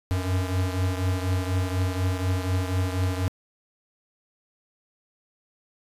square beating tone pair, 91.4 / 95.5 Hz, F#2 / G2, -21 / -45 cents, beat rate 4.1 Hz, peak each -25 / -30 dBFS, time 0.11-3.28 s, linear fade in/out 0 ms, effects resampled to 32000 Hz

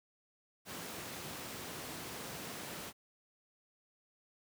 pink high-pass noise, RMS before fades -45 dBFS, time 0.65-2.93 s, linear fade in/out 50 ms, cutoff 130 Hz, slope 12 dB/octave, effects none

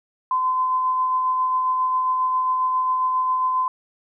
sine tone with tremolo, 1025 Hz, C6, 36 cents flat, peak -17 dBFS, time 0.31-3.68 s, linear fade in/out 2 ms, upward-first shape sine, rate 7.4 Hz, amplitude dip 25%, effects none

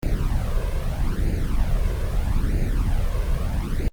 brown noise with flanger, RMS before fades -21 dBFS, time 0.03-3.88 s, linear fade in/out 0 ms, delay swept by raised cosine 0.44 to 1.94 ms, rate 0.78 Hz, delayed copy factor +0.85, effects Opus 24 kbps

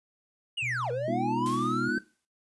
triangle linear two-way sweep, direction down then up, 2960 to 465.6 to 1558 Hz, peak -27 dBFS, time 0.57-1.99 s, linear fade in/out 10 ms, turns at 0.91 s
sine tone with pitch glide, 123.47 to 127.01 Hz, B2 to B2, 0 to +49 cents, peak -36 dBFS, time 0.62-1.89 s, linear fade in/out 10 ms, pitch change +49 cents, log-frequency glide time 0.9-1.43 s
sine chord, F half-diminished seventh, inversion first, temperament equal, 207.7 / 246.9 / 311.1 / 349.2 Hz, Ab3 / Cb4 / Eb4 / F4, 0 / 0 / 0 / 0 cents, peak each -35 / -32 / -35 / -34 dBFS, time 1.08-1.98 s, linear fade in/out 2 ms
white noise with exponential decay, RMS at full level -40 dBFS, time 1.46-2.25 s, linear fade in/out 0 ms, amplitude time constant 170 ms
effects noise-tail reverb RT60 0.3 s tail -17 dB re dry + resampled to 24000 Hz

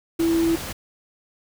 sine tone in noise, 331.3 Hz, E4, 9 cents sharp, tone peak -17 dBFS, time 0.19-0.56 s, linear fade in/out 10 ms, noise pink, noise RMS -32 dBFS, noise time 0.19-0.73 s, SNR +12 dB, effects none

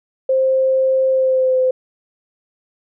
sine tone with pitch glide, 526 to 514.3 Hz, C5 to C5, +9 to -30 cents, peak -12 dBFS, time 0.29-1.71 s, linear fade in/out 5 ms, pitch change -39 cents, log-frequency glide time 1.1-1.59 s, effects none

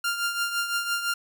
sawtooth tone with tremolo, 1396.9 Hz, F6, in tune, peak -19 dBFS, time 0.04-1.14 s, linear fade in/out 5 ms, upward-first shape triangle, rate 5.9 Hz, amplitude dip 65%, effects none

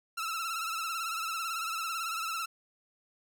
sawtooth tone with vibrato, 1330 Hz, E6, 15 cents sharp, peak -29 dBFS, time 0.17-2.46 s, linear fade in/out 10 ms, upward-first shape sine, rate 18 Hz, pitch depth 64 cents each way, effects none

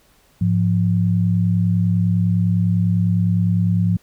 sine tone pair together, 104.89 / 174.8 Hz, G#2 / F3, +18 / +2 cents, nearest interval major sixth, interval 884 cents, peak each -17 dBFS, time 0.41-3.97 s, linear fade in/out 5 ms, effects pink hiss -56 dBFS RMS until 4.02 s

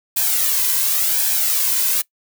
blue noise with flanger, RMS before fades -18 dBFS, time 0.16-2.02 s, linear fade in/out 10 ms, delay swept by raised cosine 1.2 to 2 ms, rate 0.92 Hz, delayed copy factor +0.6, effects noise-tail reverb RT60 0.1 s tail -21 dB re dry

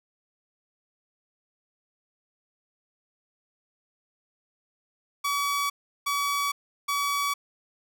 sawtooth tone bursts, 1139 Hz, C#6, 47 cents sharp, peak -21 dBFS, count 3, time 5.24-7.34 s, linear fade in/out 10 ms, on 460 ms, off 360 ms, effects none

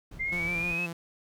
brown noise with tremolo, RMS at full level -42 dBFS, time 0.11-0.74 s, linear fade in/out 5 ms, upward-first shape sine, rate 6.7 Hz, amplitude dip 40%
sine linear sweep, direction up, 2077 to 2609 Hz, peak -28 dBFS, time 0.19-0.87 s, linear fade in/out 20 ms
sawtooth tone with vibrato, 171.7 Hz, F3, 29 cents flat, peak -31 dBFS, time 0.32-0.93 s, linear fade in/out 5 ms, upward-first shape square, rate 6.5 Hz, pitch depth 37 cents each way
effects none

